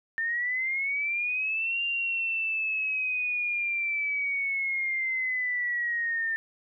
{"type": "linear two-way sweep", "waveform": "sine", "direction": "up then down", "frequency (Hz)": [1796, 2790, 1796], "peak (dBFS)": -26, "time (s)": [0.18, 6.36], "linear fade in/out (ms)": 0, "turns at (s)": 1.83, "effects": []}